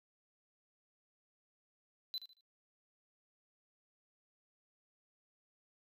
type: tone with echo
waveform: triangle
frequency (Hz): 4023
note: B7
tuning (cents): +31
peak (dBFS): -36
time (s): 2.14-2.18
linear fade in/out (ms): 0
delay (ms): 76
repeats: 3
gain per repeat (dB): -11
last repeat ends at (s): 2.408
effects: noise-tail reverb RT60 0.1 s tail -25 dB re dry